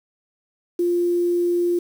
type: tone with quantisation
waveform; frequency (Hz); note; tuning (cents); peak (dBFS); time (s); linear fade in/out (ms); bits
sine; 349.2; F4; 0; -17; 0.79-1.79; 5; 7
effects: none